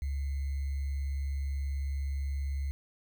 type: tone with sample-and-hold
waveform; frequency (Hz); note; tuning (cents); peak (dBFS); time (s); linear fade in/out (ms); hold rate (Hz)
sine; 69.3; C#2; 0; -30; 0.02-2.71; 0; 2100
effects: none

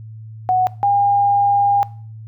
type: tone pair in turn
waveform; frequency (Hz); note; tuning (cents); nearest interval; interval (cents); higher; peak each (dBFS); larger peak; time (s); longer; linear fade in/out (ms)
sine; 740 / 806.8; F#5 / G5; 0 / +50; minor second; 150; second; -12; neither; 0.49-0.67 / 0.83-1.83; second; 0
effects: noise-tail reverb RT60 0.5 s tail -21 dB re dry + added 110 Hz sine -32 dBFS peak until 2.27 s

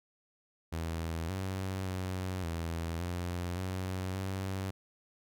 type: tone with pitch steps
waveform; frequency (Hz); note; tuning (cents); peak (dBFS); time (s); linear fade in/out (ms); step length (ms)
sawtooth; 82.2 / 95 / 92.9 / 83.1 / 88.1 / 93.2 / 95.6; E2 / F#2 / F#2 / E2 / F2 / F#2 / G2; -4 / +46 / +7 / +15 / +16 / +13 / -43; -30; 0.72-4.71; 10; 570
effects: none

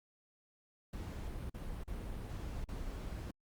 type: noise with dropouts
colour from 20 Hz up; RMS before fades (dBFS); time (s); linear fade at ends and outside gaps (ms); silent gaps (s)
brown; -42; 0.93-3.31; 5; 1.498-1.542 / 1.837-1.877 / 2.643-2.686
effects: Opus 48 kbps

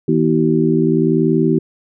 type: harmonic tone with a mistuned harmonic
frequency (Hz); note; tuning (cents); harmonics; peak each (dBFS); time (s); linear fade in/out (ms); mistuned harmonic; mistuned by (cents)
80.7; E2; -36; 2 / 3 / 4 / 5; -17 / -17 / -17 / -17; 0.08-1.59; 5; 5; -88
effects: none

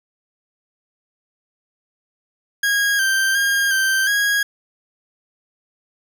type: tone with pitch steps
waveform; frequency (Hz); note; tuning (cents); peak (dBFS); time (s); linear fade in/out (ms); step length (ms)
40% pulse; 1639 / 1568 / 1616 / 1562 / 1646; G#6 / G6 / G#6 / G6 / G#6; -23 / 0 / -48 / -7 / -16; -15; 2.63-4.43; 5; 360
effects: none

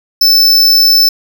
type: tone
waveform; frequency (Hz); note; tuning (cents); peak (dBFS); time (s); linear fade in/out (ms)
square; 5280; E8; +2; -5; 0.21-1.09; 5
effects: 7-bit

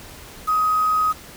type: tone with quantisation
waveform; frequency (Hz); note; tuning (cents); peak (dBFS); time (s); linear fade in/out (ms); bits
sine; 1259; D#6; +20; -16; 0.47-1.13; 20; 6
effects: pink hiss -41 dBFS RMS until 1.36 s

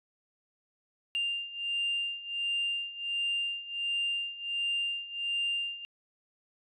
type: beating tone pair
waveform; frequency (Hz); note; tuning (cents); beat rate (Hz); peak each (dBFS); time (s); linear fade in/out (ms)
sine; 2794 / 2795.4; F7 / F7; 0 / +1; 1.4; -34 / -31; 1.15-5.85; 0
effects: tanh soft clip ceiling -24 dBFS

